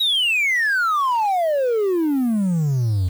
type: exponential sweep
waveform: triangle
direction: down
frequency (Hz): 3900 to 87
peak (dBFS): -14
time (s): 0-3.09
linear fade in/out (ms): 10
effects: tanh soft clip ceiling -10 dBFS + 7-bit